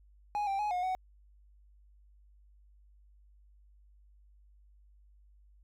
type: tone with pitch steps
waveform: triangle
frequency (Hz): 830 / 785 / 838 / 721 / 746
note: G#5 / G5 / G#5 / F#5 / F#5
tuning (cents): -1 / +2 / +15 / -45 / +14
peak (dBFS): -28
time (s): 0.35-0.95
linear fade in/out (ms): 0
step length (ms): 120
effects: added 50 Hz sine -58 dBFS peak until 5.63 s